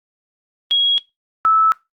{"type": "tone pair in turn", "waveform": "sine", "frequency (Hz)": [3306, 1308.2], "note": ["G#7", "E6"], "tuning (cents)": [-9, -14], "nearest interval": "octave + major third", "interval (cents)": 1605, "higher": "first", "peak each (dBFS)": [-12, -10], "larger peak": "second", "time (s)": [[0.71, 0.98], [1.45, 1.72]], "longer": "neither", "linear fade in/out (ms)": 0, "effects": ["noise-tail reverb RT60 0.2 s tail -21 dB re dry", "Opus 32 kbps"]}